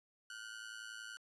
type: ring-modulated tone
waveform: sawtooth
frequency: 1480 Hz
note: F#6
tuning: in tune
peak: -40 dBFS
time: 0.3-1.17 s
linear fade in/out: 0 ms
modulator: 55.3 Hz
effects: resampled to 22050 Hz